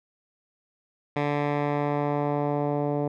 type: tone with low-pass filter sweep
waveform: 10% pulse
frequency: 145.7 Hz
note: D3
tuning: 13 cents flat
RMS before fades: -26 dBFS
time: 1.16-3.08 s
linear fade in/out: 5 ms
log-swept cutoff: 2400 to 590 Hz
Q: 1
effects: none